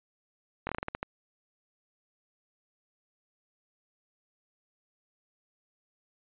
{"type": "slowing click train", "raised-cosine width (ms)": 0.5, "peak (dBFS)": -17, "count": 9, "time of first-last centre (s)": [0.67, 1.029], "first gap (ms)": 21, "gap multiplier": 1.21, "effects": ["resampled to 8000 Hz"]}